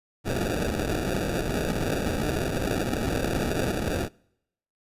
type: noise with sample-and-hold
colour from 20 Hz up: violet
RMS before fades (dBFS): -27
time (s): 0.24-4.09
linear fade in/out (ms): 50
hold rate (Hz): 1050
effects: noise-tail reverb RT60 0.8 s tail -26 dB re dry + resampled to 32000 Hz